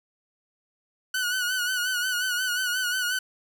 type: tone with vibrato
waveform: sawtooth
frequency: 1480 Hz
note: F#6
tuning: in tune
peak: -21 dBFS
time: 1.14-3.19 s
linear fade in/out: 5 ms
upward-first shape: sine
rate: 5.6 Hz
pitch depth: 57 cents each way
effects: none